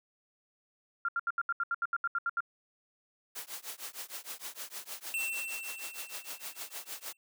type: tone bursts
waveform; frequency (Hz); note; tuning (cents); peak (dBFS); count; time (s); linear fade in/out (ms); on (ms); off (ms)
sine; 1388; F6; -11; -28; 13; 1.05-2.405; 2; 35; 75
type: noise with tremolo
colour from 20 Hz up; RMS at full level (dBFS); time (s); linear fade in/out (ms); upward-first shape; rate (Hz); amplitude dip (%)
white; -39; 3.35-7.13; 10; triangle; 6.5; 100
type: tone with exponential decay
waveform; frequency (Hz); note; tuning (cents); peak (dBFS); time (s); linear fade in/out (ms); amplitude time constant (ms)
square; 2696; E7; +38; -31; 5.14-7.17; 1; 440
effects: high-pass 400 Hz 12 dB/octave